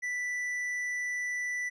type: tone with tanh clipping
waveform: sine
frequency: 1975.5 Hz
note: B6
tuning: in tune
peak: -32 dBFS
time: 0.02-1.7 s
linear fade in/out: 20 ms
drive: 7 dB
effects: none